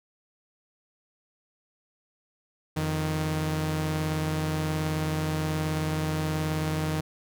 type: tone pair together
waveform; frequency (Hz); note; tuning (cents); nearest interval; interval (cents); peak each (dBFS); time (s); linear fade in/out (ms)
sawtooth; 87.16 / 155.56; F2 / D#3; -3 / 0; minor seventh; 1003; -29 / -23; 2.76-7.01; 10
effects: none